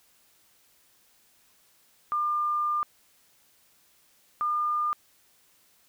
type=tone pair in turn; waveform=sine; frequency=1200 / 1207 Hz; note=D6 / D6; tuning=+37 / +47 cents; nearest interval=unison; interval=10 cents; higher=second; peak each=-24 dBFS; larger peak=neither; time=2.12-2.83 / 4.41-4.93 s; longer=first; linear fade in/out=0 ms; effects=white hiss -63 dBFS RMS until 5.88 s